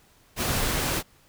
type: noise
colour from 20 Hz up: pink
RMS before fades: -26 dBFS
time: 0.36-1.03 s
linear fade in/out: 50 ms
effects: pink hiss -59 dBFS RMS until 1.28 s